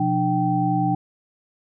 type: tone cluster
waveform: sine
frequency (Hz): 126.8 / 176.8 / 300.5 / 776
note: B2 / F3 / D4 / G5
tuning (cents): +46 / +22 / +40 / -18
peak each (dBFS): -25 / -24 / -24 / -22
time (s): 0-0.95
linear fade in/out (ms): 5
effects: none